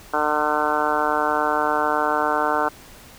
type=harmonic tone; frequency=150.6 Hz; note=D3; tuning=44 cents sharp; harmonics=2 / 3 / 4 / 5 / 6 / 7 / 8 / 9 / 10; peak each=-30 / -28 / -27 / -26 / -25 / -27 / -29 / -26 / -28 dBFS; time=0.13-2.69 s; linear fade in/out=10 ms; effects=pink hiss -45 dBFS RMS until 3.18 s